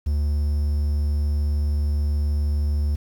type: tone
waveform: triangle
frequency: 73.42 Hz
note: D2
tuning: in tune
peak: -17 dBFS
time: 0.06-2.96 s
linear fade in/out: 10 ms
effects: 8-bit